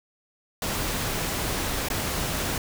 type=noise with dropouts; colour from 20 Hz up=pink; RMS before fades=-28 dBFS; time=0.62-2.58 s; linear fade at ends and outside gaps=2 ms; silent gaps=1.886-1.901 s; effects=none